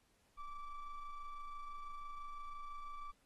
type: ring-modulated tone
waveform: triangle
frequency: 576 Hz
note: D5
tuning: 34 cents flat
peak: -39 dBFS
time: 0.37-3.12 s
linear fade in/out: 20 ms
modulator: 589 Hz
effects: pink hiss -75 dBFS RMS until 3.25 s + AAC 32 kbps